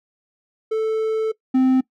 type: tone pair in turn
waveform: triangle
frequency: 440 / 259.8 Hz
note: A4 / C4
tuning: 0 / -12 cents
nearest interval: major sixth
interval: 912 cents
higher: first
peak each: -16 / -11 dBFS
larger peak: second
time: 0.71-1.32 / 1.54-1.81 s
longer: first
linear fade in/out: 10 ms
effects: noise-tail reverb RT60 0.1 s tail -21 dB re dry